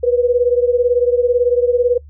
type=beating tone pair; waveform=sine; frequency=482.7 / 500.7 Hz; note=B4 / B4; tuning=-40 / +24 cents; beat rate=18 Hz; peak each=-13 / -16 dBFS; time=0.03-1.98 s; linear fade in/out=10 ms; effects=noise-tail reverb RT60 0.1 s tail -23 dB re dry + added 73 Hz sine -36 dBFS peak until 2.09 s